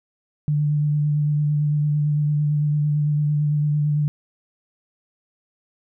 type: tone with vibrato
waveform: sine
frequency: 148.5 Hz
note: D3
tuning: 20 cents sharp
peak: -17 dBFS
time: 0.48-4.08 s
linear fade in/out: 0 ms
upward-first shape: sine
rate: 8.9 Hz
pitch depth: 18 cents each way
effects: none